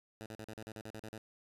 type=tone bursts; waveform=10% pulse; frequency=109.5 Hz; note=A2; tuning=8 cents flat; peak=-36 dBFS; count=11; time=0.21-1.179 s; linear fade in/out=0 ms; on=49 ms; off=43 ms; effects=resampled to 32000 Hz